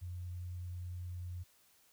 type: tone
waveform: sine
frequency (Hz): 89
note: F2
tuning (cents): +33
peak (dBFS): -40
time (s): 0.01-1.44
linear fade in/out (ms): 20
effects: white hiss -68 dBFS RMS until 1.92 s